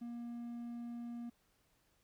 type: tone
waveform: triangle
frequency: 237 Hz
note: A#3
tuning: 29 cents sharp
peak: -40 dBFS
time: 0.01-1.3 s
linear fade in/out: 10 ms
effects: pink hiss -75 dBFS RMS until 2.03 s